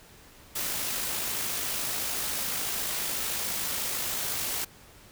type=noise with amplitude modulation; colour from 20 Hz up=white; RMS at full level=-30 dBFS; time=0.55-4.65 s; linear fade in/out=10 ms; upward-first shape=sine; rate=53.9 Hz; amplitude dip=25%; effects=pink hiss -53 dBFS RMS until 5.11 s